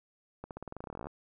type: accelerating click train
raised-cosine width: 1 ms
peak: -27 dBFS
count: 20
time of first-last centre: 0.44-1.07 s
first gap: 68 ms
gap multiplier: 0.91
effects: none